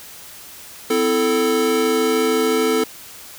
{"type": "chord", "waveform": "square", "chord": "A minor", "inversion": "first", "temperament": "equal with one note detuned", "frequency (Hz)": [256.1, 329.6, 440], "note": ["C4", "E4", "A4"], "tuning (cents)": [-37, 0, 0], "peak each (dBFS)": [-23, -24, -18], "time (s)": [0.9, 2.84], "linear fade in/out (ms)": 5, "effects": ["white hiss -39 dBFS RMS until 3.38 s"]}